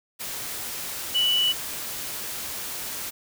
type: tone in noise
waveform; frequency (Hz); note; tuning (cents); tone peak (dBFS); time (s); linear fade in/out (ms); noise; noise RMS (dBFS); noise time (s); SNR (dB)
sine; 2960; F#7; 0; -19; 1.14-1.53; 20; white; -33; 0.19-3.11; +11
effects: none